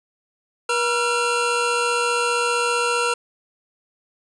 25% pulse tone pair together, 479.5 / 1363.3 Hz, A#4 / F6, +49 / -42 cents, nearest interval octave + tritone, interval 1809 cents, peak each -18 dBFS, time 0.69-3.14 s, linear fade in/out 5 ms, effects resampled to 24000 Hz + 8-bit

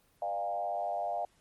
sine tone with frequency modulation, 701 Hz, F5, 6 cents sharp, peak -31 dBFS, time 0.22-1.25 s, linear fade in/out 2 ms, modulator 98.6 Hz, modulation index 1.1, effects pink hiss -68 dBFS RMS until 1.4 s + Opus 32 kbps

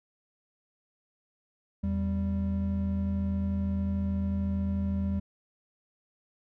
triangle tone pair together, 82.41 / 196 Hz, E2 / G3, 0 / 0 cents, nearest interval octave + minor third, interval 1500 cents, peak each -28 / -27 dBFS, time 1.83-5.2 s, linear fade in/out 10 ms, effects none

